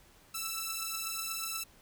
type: beating tone pair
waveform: 5% pulse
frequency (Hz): 1318.5 / 1326.7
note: E6 / E6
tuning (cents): 0 / +11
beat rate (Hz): 8.2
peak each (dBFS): -26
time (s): 0.34-1.64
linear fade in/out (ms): 10
effects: pink hiss -61 dBFS RMS until 1.81 s